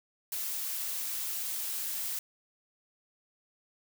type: noise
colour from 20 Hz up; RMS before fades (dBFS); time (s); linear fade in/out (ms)
blue; -35; 0.32-2.19; 2
effects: none